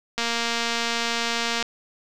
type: click train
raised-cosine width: 0.2 ms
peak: -8 dBFS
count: 338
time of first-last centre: 0.18-1.626 s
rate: 233 Hz
effects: none